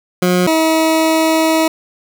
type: tone pair in turn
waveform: 20% pulse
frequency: 180.1 / 320.4 Hz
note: F#3 / E4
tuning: -46 / -49 cents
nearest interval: minor seventh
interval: 997 cents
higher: second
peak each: -6 dBFS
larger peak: neither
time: 0.22-0.47 / 0.47-1.68 s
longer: second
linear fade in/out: 5 ms
effects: none